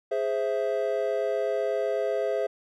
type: chord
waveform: triangle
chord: Ab augmented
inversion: none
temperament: equal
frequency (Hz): 415.3 / 523.3 / 659.3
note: Ab4 / C5 / E5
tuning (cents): 0 / 0 / 0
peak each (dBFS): -27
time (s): 0.11-2.47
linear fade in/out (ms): 10
effects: none